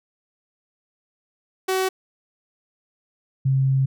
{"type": "tone pair in turn", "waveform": ["sawtooth", "sine"], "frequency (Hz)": [377.2, 133.98], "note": ["F#4", "C3"], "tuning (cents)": [33, 41], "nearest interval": "octave + tritone", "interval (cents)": 1792, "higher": "first", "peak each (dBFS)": [-16, -16], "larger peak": "neither", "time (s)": [[1.68, 1.89], [3.45, 3.86]], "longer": "second", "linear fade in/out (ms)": 10, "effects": []}